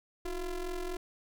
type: ring-modulated tone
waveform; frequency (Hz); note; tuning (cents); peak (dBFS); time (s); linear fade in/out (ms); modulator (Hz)
square; 170; F3; -46; -32; 0.25-0.97; 5; 192
effects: none